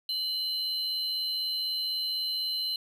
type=tone pair together; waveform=triangle; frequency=2960 / 4092 Hz; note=F#7 / C8; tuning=0 / -39 cents; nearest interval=tritone; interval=561 cents; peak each=-35 / -28 dBFS; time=0.09-2.76 s; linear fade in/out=2 ms; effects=none